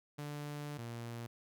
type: tone pair in turn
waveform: sawtooth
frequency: 146.83 / 117.44 Hz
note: D3 / A#2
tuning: 0 / +13 cents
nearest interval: major third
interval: 387 cents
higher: first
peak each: -37 / -38 dBFS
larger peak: first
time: 0.18-0.78 / 0.78-1.27 s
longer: first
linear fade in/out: 10 ms
effects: none